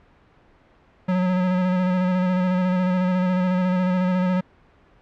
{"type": "tone with vibrato", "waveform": "square", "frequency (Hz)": 183, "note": "F#3", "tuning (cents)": -19, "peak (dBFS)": -19, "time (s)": [1.08, 4.41], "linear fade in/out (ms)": 10, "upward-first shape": "square", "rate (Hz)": 14, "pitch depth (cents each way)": 21, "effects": ["pink hiss -55 dBFS RMS until 5.01 s", "low-pass 2000 Hz 12 dB/octave"]}